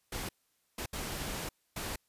pink noise bursts at uneven times, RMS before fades -38 dBFS, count 4, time 0.12-0.29 / 0.78-0.86 / 0.93-1.49 / 1.76-1.96 s, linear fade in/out 5 ms, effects white hiss -75 dBFS RMS until 2.08 s + resampled to 32000 Hz

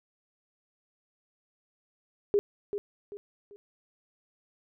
sine tone with echo, 407.7 Hz, G#4, 32 cents flat, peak -20 dBFS, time 2.34-2.39 s, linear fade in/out 0 ms, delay 390 ms, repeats 3, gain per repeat -9 dB, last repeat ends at 3.56 s, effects none

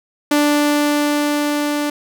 sawtooth tone with level ramp, 293.7 Hz, D4, in tune, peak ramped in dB -8 to -14 dBFS, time 0.31-1.9 s, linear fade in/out 5 ms, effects none

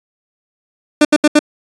30% pulse tone bursts, 299.2 Hz, D4, 32 cents sharp, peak -3 dBFS, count 4, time 1.01-1.392 s, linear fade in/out 5 ms, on 40 ms, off 74 ms, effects resampled to 22050 Hz

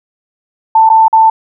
sine tone with dropouts, 888 Hz, A5, 16 cents sharp, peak -3 dBFS, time 0.75-1.3 s, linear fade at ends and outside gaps 5 ms, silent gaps 0.892-0.899 / 1.082-1.128 s, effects none

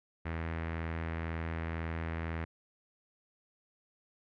sawtooth tone with low-pass filter, 82 Hz, E2, 9 cents flat, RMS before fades -37 dBFS, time 0.25-2.45 s, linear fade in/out 10 ms, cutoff 2000 Hz, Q 2.5, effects none

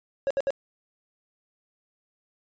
triangle tone bursts, 550 Hz, C#5, 14 cents flat, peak -20 dBFS, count 3, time 0.27-0.505 s, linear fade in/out 0 ms, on 35 ms, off 65 ms, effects resampled to 16000 Hz

